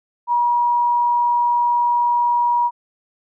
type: tone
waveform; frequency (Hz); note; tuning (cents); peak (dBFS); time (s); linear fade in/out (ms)
sine; 959; A#5; +49; -14; 0.27-2.71; 50
effects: none